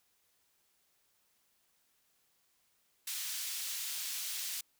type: high-pass noise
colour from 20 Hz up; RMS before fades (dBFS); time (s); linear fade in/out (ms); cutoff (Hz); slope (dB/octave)
pink; -39; 3.07-4.61; 5; 3500; 12
effects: white hiss -74 dBFS RMS until 4.79 s